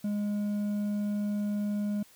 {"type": "tone with hard clipping", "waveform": "triangle", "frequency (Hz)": 206.4, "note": "G#3", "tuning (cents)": -10, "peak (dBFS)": -29, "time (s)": [0.04, 2.03], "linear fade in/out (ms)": 5, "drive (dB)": 7, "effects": ["white hiss -58 dBFS RMS until 2.15 s"]}